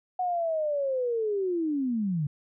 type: linear sweep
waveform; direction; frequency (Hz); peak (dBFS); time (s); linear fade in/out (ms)
sine; down; 740 to 138.59; -25; 0.19-2.27; 5
effects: none